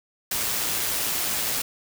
white noise with amplitude modulation, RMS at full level -25 dBFS, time 0.31-1.62 s, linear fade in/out 5 ms, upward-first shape sine, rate 114 Hz, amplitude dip 25%, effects none

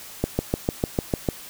click train, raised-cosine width 2 ms, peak -7 dBFS, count 8, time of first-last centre 0.24-1.288 s, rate 6.68 Hz, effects white hiss -41 dBFS RMS until 1.49 s

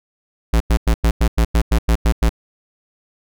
square tone bursts, 56.6 Hz, A1, 50 cents sharp, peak -12 dBFS, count 11, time 0.53-2.293 s, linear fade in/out 5 ms, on 73 ms, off 96 ms, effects none

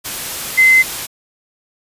sine tone in noise, 2059 Hz, C7, 28 cents flat, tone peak -6 dBFS, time 0.57-0.83 s, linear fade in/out 20 ms, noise white, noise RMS -24 dBFS, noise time 0.04-1.07 s, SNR +15 dB, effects resampled to 32000 Hz

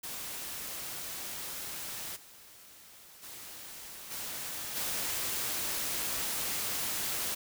white noise with level steps, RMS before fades -40 / -54 / -46 / -39 / -34 dBFS, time 0.03-7.35 s, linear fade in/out 10 ms, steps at 2.15 / 3.22 / 4.1 / 4.75 s, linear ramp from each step 20 ms, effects none

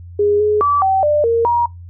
sine tone with pitch steps, 411.7 / 421.1 / 1154 / 768 / 595 / 462.2 / 950 Hz, G#4 / G#4 / D6 / G5 / D5 / A#4 / A#5, -15 / +24 / -31 / -36 / +22 / -15 / +33 cents, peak -11 dBFS, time 0.19-1.66 s, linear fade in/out 5 ms, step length 210 ms, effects noise-tail reverb RT60 0.2 s tail -23 dB re dry + added 87 Hz sine -32 dBFS peak until 1.89 s

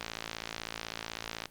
click train, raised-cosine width 0.2 ms, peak -18 dBFS, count 82, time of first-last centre 0.01-1.456 s, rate 56 Hz, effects pink hiss -59 dBFS RMS until 1.5 s + Opus 48 kbps

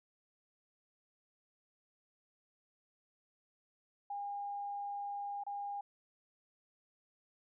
sine tone with dropouts, 810 Hz, G#5, 43 cents flat, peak -38 dBFS, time 4.1-5.81 s, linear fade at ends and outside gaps 5 ms, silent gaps 5.437-5.465 s, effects none

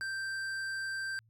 triangle tone with hard clipping, 1568 Hz, G6, in tune, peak -36 dBFS, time 0.01-1.19 s, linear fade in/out 0 ms, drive 14 dB, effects added 112 Hz sine -63 dBFS peak until 1.29 s

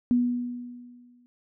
sine tone with exponential decay, 244.1 Hz, B3, 20 cents flat, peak -17 dBFS, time 0.11-1.26 s, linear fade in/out 0 ms, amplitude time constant 250 ms, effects none

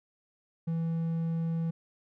triangle tone, 164.81 Hz, E3, in tune, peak -26 dBFS, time 0.67-1.71 s, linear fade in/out 10 ms, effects none

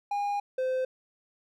triangle tone pair in turn, 814 / 516.2 Hz, G#5 / C5, -35 / -23 cents, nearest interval minor sixth, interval 788 cents, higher first, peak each -25 / -24 dBFS, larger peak second, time 0.11-0.4 / 0.58-0.85 s, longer first, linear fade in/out 5 ms, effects none

